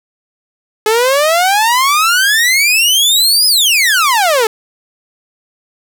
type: exponential two-way sweep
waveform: sawtooth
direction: up then down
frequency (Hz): 422 to 5120 to 422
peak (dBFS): -5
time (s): 0.86-4.47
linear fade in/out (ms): 2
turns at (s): 3.47
effects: none